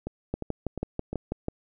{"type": "two click trains", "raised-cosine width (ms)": 2, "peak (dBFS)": [-19, -15], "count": [4, 8], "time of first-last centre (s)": [[0.07, 1.13], [0.34, 1.484]], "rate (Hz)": [2.83, 6.12], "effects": []}